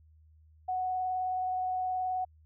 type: tone with vibrato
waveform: sine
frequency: 740 Hz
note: F#5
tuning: in tune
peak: -29 dBFS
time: 0.68-2.25 s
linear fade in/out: 10 ms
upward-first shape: sine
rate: 19 Hz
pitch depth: 11 cents each way
effects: added 78 Hz sine -57 dBFS peak until 2.45 s